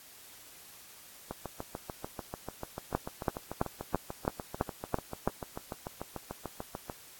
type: two click trains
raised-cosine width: 1 ms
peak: -12 / -22 dBFS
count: 8 / 39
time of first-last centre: 2.95-5.276 / 1.31-6.898 s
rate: 3.01 / 6.8 Hz
effects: white hiss -53 dBFS RMS until 7.19 s + AAC 64 kbps